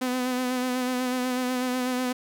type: tone with vibrato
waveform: sawtooth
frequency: 252.3 Hz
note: B3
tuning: 37 cents sharp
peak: -21 dBFS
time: 0.01-2.13 s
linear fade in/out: 10 ms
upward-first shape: sine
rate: 8.1 Hz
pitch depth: 29 cents each way
effects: none